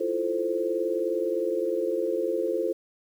sine chord, F major seventh, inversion third, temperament equal, 329.6 / 349.2 / 440 / 523.3 Hz, E4 / F4 / A4 / C5, 0 / 0 / 0 / 0 cents, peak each -34 / -29 / -29 / -29 dBFS, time 0-2.73 s, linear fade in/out 10 ms, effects 9-bit

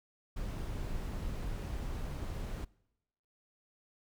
brown noise, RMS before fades -38 dBFS, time 0.36-2.65 s, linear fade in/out 10 ms, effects noise-tail reverb RT60 0.9 s tail -24 dB re dry

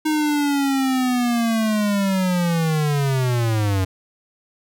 square linear sweep, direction down, 311.1 to 92.5 Hz, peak -18 dBFS, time 0.05-3.85 s, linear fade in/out 10 ms, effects none

